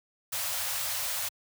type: band-stop noise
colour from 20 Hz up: white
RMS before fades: -32 dBFS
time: 0.32-1.29 s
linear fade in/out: 10 ms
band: 130 to 520 Hz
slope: 96 dB/octave
effects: high-pass 80 Hz 12 dB/octave